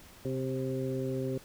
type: harmonic tone with a mistuned harmonic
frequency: 130.81 Hz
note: C3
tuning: in tune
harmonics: 1 / 2 / 3 / 4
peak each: -35 / -36 / -35 / -39 dBFS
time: 0.25-1.38 s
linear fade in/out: 2 ms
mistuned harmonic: 4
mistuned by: +17 cents
effects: pink hiss -54 dBFS RMS until 1.44 s